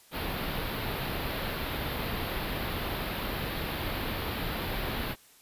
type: band-stop noise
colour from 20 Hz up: pink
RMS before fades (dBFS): -33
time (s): 0.11-5.16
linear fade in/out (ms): 50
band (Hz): 4400 to 12000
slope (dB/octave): 48
effects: white hiss -58 dBFS RMS until 5.41 s + resampled to 32000 Hz